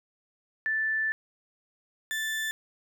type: tone pair in turn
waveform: sine / 35% pulse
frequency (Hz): 1760 / 1760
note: A6 / A6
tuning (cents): 0 / 0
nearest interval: unison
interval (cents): 0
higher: neither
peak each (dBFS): -25 / -27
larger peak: first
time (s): 0.66-1.12 / 2.11-2.51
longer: first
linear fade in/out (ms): 0
effects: none

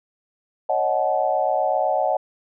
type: chord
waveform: sine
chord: D# half-diminished seventh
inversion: third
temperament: equal with one note detuned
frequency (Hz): 554.4 / 622.3 / 740 / 861.4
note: C#5 / D#5 / F#5 / A5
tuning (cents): 0 / 0 / 0 / -37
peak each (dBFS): -25 / -23 / -22 / -26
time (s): 0.69-2.17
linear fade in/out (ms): 5
effects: none

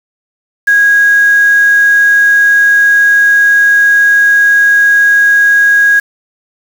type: tone with quantisation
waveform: sine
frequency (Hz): 1647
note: G#6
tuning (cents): -15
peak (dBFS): -4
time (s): 0.67-6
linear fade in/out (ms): 10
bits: 4
effects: none

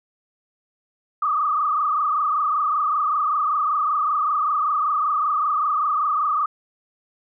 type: tone with frequency modulation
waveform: sine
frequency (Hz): 1207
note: D6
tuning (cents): +47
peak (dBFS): -18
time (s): 1.22-6.46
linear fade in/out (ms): 5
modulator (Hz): 25.2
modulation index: 2.6
effects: none

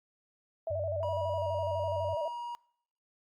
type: tone with vibrato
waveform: sine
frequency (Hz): 622.3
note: D#5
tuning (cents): 0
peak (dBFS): -31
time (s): 0.67-2.28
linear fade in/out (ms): 2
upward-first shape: square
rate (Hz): 12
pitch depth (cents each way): 86
type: tone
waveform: sine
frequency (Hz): 93.8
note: F#2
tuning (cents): +24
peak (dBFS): -37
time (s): 0.7-2.15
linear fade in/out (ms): 10
type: tone with pitch glide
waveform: triangle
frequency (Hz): 966 to 953.8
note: B5 to A#5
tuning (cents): -39 to +39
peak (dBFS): -34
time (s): 1.03-2.55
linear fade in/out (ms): 0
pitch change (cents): -22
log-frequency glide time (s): 1.37-1.43
effects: noise-tail reverb RT60 0.6 s tail -22 dB re dry + Opus 48 kbps

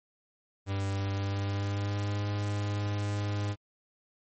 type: tone with pitch glide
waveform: 45% pulse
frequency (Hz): 98.3 to 102.47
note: G2 to G#2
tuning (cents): +5 to -23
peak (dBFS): -29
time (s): 0.66-3.56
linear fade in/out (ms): 50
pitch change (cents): +72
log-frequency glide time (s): 0.94-2.25
effects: MP3 32 kbps

